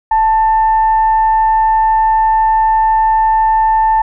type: tone with frequency modulation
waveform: sine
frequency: 880 Hz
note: A5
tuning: in tune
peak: -8 dBFS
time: 0.11-4.02 s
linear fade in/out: 5 ms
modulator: 914 Hz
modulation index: 0.24
effects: none